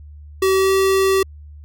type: tone with pitch glide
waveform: square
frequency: 381.8 to 385.1 Hz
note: G4 to G4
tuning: -46 to -31 cents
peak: -14 dBFS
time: 0.42-1.23 s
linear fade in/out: 5 ms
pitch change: +15 cents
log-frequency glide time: 0.54-0.72 s
effects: added 74 Hz sine -36 dBFS peak until 1.64 s